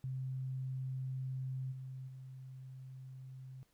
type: tone with level steps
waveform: sine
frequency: 130.81 Hz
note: C3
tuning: in tune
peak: -37 / -43 / -47 dBFS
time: 0.04-3.63 s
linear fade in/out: 0 ms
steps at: 1.71 / 2.07 s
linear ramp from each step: 20 ms
effects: pink hiss -75 dBFS RMS until 3.73 s